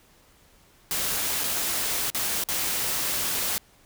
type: noise with dropouts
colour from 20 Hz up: white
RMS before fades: -27 dBFS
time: 0.91-3.58 s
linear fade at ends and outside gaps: 0 ms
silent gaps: 1.436-1.44 / 2.101-2.147 / 2.438-2.487 s
effects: pink hiss -58 dBFS RMS until 3.85 s